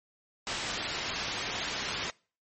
white low-pass noise, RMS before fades -35 dBFS, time 0.47-2.1 s, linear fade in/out 0 ms, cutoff 4600 Hz, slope 12 dB/octave, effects noise-tail reverb RT60 0.4 s tail -25 dB re dry + MP3 32 kbps

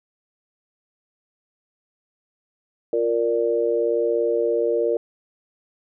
sine chord, Bb major, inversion second, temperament equal, 349.2 / 466.2 / 587.3 Hz, F4 / Bb4 / D5, 0 / 0 / 0 cents, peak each -25 / -20 / -25 dBFS, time 2.93-4.97 s, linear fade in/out 2 ms, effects none

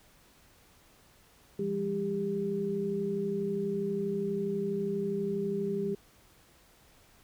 sine tone cluster, 170.3 / 202.6 / 398.1 Hz, F3 / G#3 / G4, -43 / -43 / +27 cents, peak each -38 / -34 / -31 dBFS, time 1.59-5.95 s, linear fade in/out 5 ms, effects pink hiss -61 dBFS RMS until 7.23 s

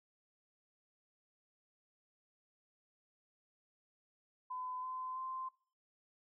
sine tone with pitch steps, 1012 / 1026.1 / 1040.5 Hz, B5 / C6 / C6, +42 / -34 / -10 cents, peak -40 dBFS, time 4.5-5.49 s, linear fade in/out 10 ms, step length 330 ms, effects noise-tail reverb RT60 0.4 s tail -20 dB re dry

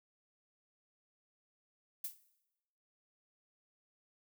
violet noise with exponential decay, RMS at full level -35 dBFS, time 2.04-2.19 s, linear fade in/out 5 ms, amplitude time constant 31 ms, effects noise-tail reverb RT60 0.9 s tail -17 dB re dry

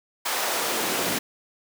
pink noise with high-pass filter sweep, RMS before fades -26 dBFS, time 0.25-1.19 s, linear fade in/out 10 ms, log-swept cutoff 760 to 210 Hz, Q 0.9, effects none

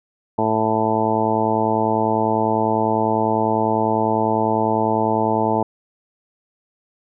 harmonic tone, 110 Hz, A2, in tune, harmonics 1 / 2 / 3 / 4 / 5 / 6 / 7 / 8 / 9, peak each -28 / -24 / -25 / -24 / -28 / -24 / -27 / -21 / -31 dBFS, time 0.38-5.63 s, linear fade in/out 5 ms, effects none

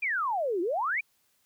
sine exponential two-way sweep, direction down then up, 2489 to 329.6 to 2489 Hz, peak -26 dBFS, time 0.02-1.01 s, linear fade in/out 10 ms, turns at 0.61 s, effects white hiss -70 dBFS RMS until 1.45 s

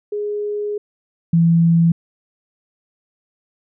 sine tone pair in turn, 415.3 / 167.21 Hz, G#4 / E3, 0 / +25 cents, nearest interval octave + major third, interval 1575 cents, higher first, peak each -20 / -10 dBFS, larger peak second, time 0.12-0.78 / 1.33-1.92 s, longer first, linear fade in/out 5 ms, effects none

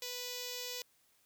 5% pulse tone with notch filter, 493.9 Hz, B4, in tune, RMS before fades -42 dBFS, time 0.02-0.82 s, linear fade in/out 2 ms, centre 1300 Hz, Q 0.53, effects white hiss -71 dBFS RMS until 1.25 s

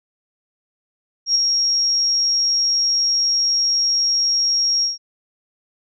sine tone with ADSR envelope, 5588 Hz, F8, in tune, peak -11 dBFS, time 1.26-4.98 s, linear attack 94 ms, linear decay 5 ms, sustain -4 dB, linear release 150 ms, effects none

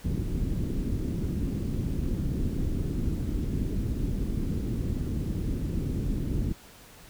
pink low-pass noise, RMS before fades -29 dBFS, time 0.04-6.53 s, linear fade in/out 10 ms, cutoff 330 Hz, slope 24 dB/octave, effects pink hiss -51 dBFS RMS until 7.09 s

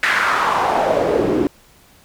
pink noise with band-pass filter sweep, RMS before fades -17 dBFS, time 0.03-1.47 s, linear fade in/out 0 ms, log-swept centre 1900 to 300 Hz, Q 3.1, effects pink hiss -50 dBFS RMS until 2.04 s

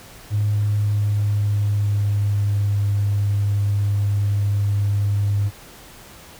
triangle tone with pitch glide, 104.2 to 101.53 Hz, G#2 to G#2, +6 to -39 cents, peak -13 dBFS, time 0.3-5.51 s, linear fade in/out 50 ms, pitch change -45 cents, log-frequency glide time 0.5-2.84 s, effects tanh soft clip ceiling -14 dBFS + pink hiss -43 dBFS RMS until 6.39 s

